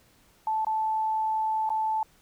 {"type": "tone with dropouts", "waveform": "sine", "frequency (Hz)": 875, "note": "A5", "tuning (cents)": -10, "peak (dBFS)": -24, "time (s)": [0.47, 2.03], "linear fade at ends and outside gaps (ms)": 2, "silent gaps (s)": [[0.648, 0.668], [1.692, 1.702]], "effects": ["pink hiss -61 dBFS RMS until 2.21 s"]}